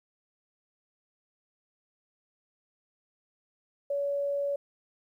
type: tone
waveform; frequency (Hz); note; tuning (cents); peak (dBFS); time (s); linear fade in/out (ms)
sine; 566; C#5; +36; -27; 3.9-4.56; 5
effects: 11-bit